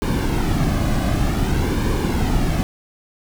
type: noise with flanger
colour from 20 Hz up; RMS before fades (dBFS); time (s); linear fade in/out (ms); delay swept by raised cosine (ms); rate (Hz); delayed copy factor
brown; -19; 0.02-2.63; 0; 1.5 to 2.22; 0.54; -0.55
effects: none